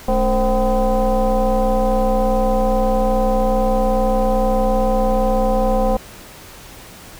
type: tone with frequency modulation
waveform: sine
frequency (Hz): 277.2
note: C#4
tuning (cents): 0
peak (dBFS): -13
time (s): 0.08-5.97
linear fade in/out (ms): 5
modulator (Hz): 246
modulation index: 2.2
effects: pink hiss -39 dBFS RMS until 7.19 s